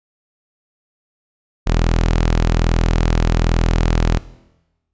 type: tone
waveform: sawtooth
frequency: 41.2 Hz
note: E1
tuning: in tune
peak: -9 dBFS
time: 1.66-4.19 s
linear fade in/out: 20 ms
effects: noise-tail reverb RT60 1.0 s tail -18 dB re dry + resampled to 16000 Hz